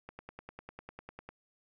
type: click train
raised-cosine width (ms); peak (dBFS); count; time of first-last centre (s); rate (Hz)
0.5; -30; 13; 0.09-1.29; 10
effects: none